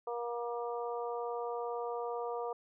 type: harmonic tone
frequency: 237.7 Hz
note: A#3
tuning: 34 cents sharp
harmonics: 2 / 3 / 4 / 5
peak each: -37 / -41 / -43 / -45 dBFS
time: 0.07-2.53 s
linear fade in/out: 5 ms
effects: none